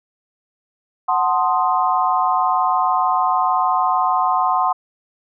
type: chord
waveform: sine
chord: F# diminished seventh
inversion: none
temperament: equal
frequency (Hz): 740 / 880 / 1046.5 / 1244.5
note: F#5 / A5 / C6 / Eb6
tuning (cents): 0 / 0 / 0 / 0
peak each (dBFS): -19 / -23 / -18 / -23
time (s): 1.08-4.73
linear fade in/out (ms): 10
effects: none